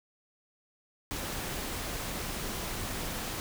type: noise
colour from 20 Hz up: pink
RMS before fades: -36 dBFS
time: 1.11-3.4 s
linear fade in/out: 0 ms
effects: none